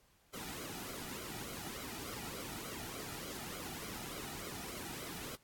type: noise with flanger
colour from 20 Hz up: pink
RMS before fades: -45 dBFS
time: 0.33-5.36 s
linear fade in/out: 10 ms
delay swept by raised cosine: 1.1 to 1.91 ms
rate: 3.4 Hz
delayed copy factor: -0.7
effects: pink hiss -70 dBFS RMS until 5.43 s + AAC 64 kbps